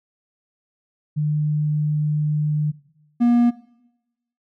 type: tone pair in turn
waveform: sine / triangle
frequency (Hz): 150.6 / 239.1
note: D3 / A#3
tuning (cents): +44 / +44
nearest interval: minor sixth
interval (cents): 800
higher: second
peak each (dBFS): -18 / -11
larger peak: second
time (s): 1.16-2.72 / 3.2-3.51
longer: first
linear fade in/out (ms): 20
effects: noise-tail reverb RT60 0.9 s tail -19 dB re dry